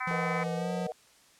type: harmonic tone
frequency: 254.6 Hz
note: C4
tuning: 47 cents flat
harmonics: 3 / 4 / 5 / 6 / 7 / 8 / 9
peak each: -40 / -37 / -37 / -40 / -41 / -40 / -38 dBFS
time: 0-0.44 s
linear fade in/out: 10 ms
type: tone with pitch glide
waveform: square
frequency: 169.9 to 178.55 Hz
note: F3 to F3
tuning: -47 to +39 cents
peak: -33 dBFS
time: 0.07-0.87 s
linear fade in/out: 5 ms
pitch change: +86 cents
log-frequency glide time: 0.55-0.71 s
type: chord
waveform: sine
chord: B major seventh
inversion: third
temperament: equal with one note detuned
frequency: 466.2 / 491.6 / 622.3 / 740 Hz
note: A#4 / B4 / D#5 / F#5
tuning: 0 / -8 / 0 / 0 cents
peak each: -39 dBFS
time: 0.11-0.92 s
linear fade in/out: 0 ms
effects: white hiss -60 dBFS RMS until 1.39 s + low-pass 9000 Hz 12 dB/octave